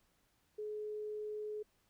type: tone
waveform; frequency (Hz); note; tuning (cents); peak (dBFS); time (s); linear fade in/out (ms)
sine; 424; G#4; +36; -39; 0.58-1.63; 10
effects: pink hiss -75 dBFS RMS until 1.89 s